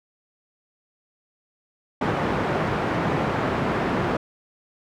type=band-pass noise; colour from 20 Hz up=pink; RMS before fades=-24 dBFS; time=2.01-4.17 s; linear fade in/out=5 ms; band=130 to 1500 Hz; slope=12 dB/octave; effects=none